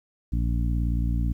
harmonic tone, 58.27 Hz, A#1, in tune, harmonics 1 / 2 / 3 / 4 / 5, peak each -23 / -29 / -33 / -35 / -37 dBFS, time 0.32-1.33 s, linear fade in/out 10 ms, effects 10-bit

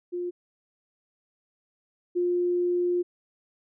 sine tone pair in turn, 353.7 / 353.7 Hz, F4 / F4, +22 / +22 cents, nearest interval unison, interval 0 cents, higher neither, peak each -28 / -22 dBFS, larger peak second, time 0.12-0.31 / 2.15-3.03 s, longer second, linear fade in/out 20 ms, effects none

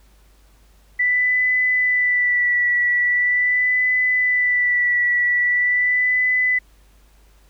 sine tone with vibrato, 1975.5 Hz, B6, in tune, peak -15 dBFS, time 0.99-6.59 s, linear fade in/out 10 ms, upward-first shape sine, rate 0.42 Hz, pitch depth 25 cents each way, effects added 50 Hz sine -50 dBFS peak until 7.49 s + pink hiss -58 dBFS RMS until 7.49 s

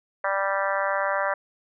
harmonic tone, 196 Hz, G3, in tune, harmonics 3 / 4 / 5 / 6 / 7 / 8 / 9 / 10, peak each -27 / -32 / -30 / -31 / -32 / -31 / -33 / -36 dBFS, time 0.24-1.34 s, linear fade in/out 5 ms, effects none

